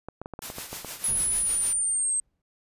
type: clicks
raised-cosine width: 1 ms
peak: -22 dBFS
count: 9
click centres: 0.086 / 0.216 / 0.259 / 0.337 / 0.391 / 0.501 / 0.584 / 0.73 / 0.847 s
type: noise with tremolo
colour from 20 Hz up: white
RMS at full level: -35 dBFS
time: 0.42-1.73 s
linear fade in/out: 0 ms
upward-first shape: triangle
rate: 6.6 Hz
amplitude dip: 70%
type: exponential sweep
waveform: sine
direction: down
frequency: 10548 to 8270 Hz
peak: -23 dBFS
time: 1.04-2.2 s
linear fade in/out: 2 ms
type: noise with exponential decay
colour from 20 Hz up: brown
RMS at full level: -35 dBFS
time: 1.08-2.42 s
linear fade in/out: 5 ms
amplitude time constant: 290 ms
effects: resampled to 32000 Hz